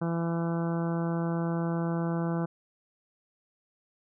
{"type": "harmonic tone", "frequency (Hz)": 167.8, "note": "E3", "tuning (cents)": 31, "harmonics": [1, 2, 3, 4, 5, 6, 7, 8, 9], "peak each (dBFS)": [-28, -34, -38, -40, -42, -44, -45, -46, -47], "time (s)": [0.01, 2.46], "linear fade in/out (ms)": 10, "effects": []}